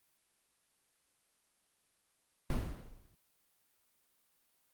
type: noise with exponential decay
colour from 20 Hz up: brown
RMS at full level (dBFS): -29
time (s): 2.5-3.15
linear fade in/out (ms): 2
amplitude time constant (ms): 140
effects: white hiss -75 dBFS RMS until 4.73 s + Opus 32 kbps